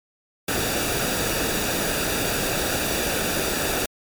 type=noise with comb filter; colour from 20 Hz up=pink; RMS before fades=-24 dBFS; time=0.48-3.86 s; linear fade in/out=5 ms; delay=0.95 ms; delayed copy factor=-0.55; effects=MP3 96 kbps